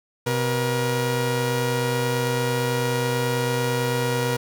sawtooth tone pair together, 126.6 / 477.3 Hz, B2 / A#4, +43 / +41 cents, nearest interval octave + major seventh, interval 2298 cents, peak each -20 dBFS, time 0.26-4.37 s, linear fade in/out 10 ms, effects none

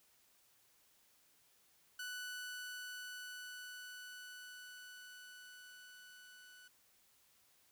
sawtooth tone with level ramp, 1487 Hz, F#6, 8 cents sharp, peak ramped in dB -39 to -54 dBFS, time 1.99-6.68 s, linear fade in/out 5 ms, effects white hiss -71 dBFS RMS until 7.71 s

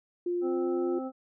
sine tone, 351.6 Hz, F4, 12 cents sharp, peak -27 dBFS, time 0.26-0.99 s, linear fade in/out 5 ms
harmonic tone, 261.6 Hz, C4, in tune, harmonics 1 / 2 / 3 / 5, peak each -34 / -38 / -42 / -46 dBFS, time 0.41-1.12 s, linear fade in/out 50 ms
effects none

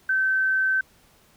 sine tone, 1541 Hz, G6, 30 cents flat, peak -19 dBFS, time 0.09-0.81 s, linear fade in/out 5 ms, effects pink hiss -58 dBFS RMS until 1.36 s

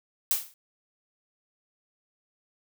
blue noise with exponential decay, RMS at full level -21 dBFS, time 0.31-0.54 s, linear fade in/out 1 ms, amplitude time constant 49 ms, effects none

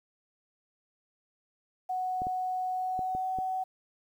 sine tone with pitch glide, 740 to 751.2 Hz, F#5 to F#5, 0 to +26 cents, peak -29 dBFS, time 1.89-3.64 s, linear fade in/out 10 ms, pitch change +26 cents, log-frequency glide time 2.72-3.33 s
clicks, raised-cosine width 2 ms, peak -26 dBFS, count 5, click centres 2.219 / 2.269 / 2.992 / 3.15 / 3.387 s
effects 10-bit

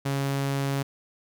sawtooth tone, 138.3 Hz, C#3, 4 cents flat, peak -21 dBFS, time 0.05-0.83 s, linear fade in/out 10 ms, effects none

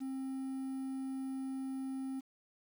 triangle tone with quantisation, 265.9 Hz, C4, 28 cents sharp, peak -35 dBFS, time 0-2.21 s, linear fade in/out 20 ms, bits 10, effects none

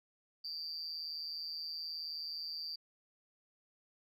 sine tone with amplitude modulation, 4699 Hz, D8, in tune, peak -34 dBFS, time 0.44-2.76 s, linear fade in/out 10 ms, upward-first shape sine, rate 159 Hz, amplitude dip 95%, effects tanh soft clip ceiling -34 dBFS

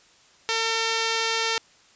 5% pulse tone, 452.2 Hz, A4, 47 cents sharp, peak -11 dBFS, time 0.49-1.58 s, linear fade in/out 0 ms, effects white hiss -56 dBFS RMS until 1.95 s + resampled to 16000 Hz

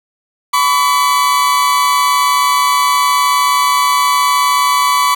40% pulse tone pair together, 1000 / 1139.1 Hz, B5 / C#6, +21 / +47 cents, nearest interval major second, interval 226 cents, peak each -13 / -11 dBFS, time 0.53-5.15 s, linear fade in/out 10 ms, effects 7-bit

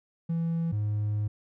triangle tone pair in turn, 166.3 / 104.96 Hz, E3 / G#2, +16 / +19 cents, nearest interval minor sixth, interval 797 cents, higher first, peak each -23 dBFS, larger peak neither, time 0.29-0.72 / 0.72-1.28 s, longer second, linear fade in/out 10 ms, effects tanh soft clip ceiling -20 dBFS

